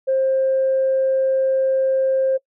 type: tone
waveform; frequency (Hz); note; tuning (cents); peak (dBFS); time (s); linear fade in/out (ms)
sine; 530; C5; +22; -14; 0.07-2.38; 20
effects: noise-tail reverb RT60 0.1 s tail -24 dB re dry + tanh soft clip ceiling -11 dBFS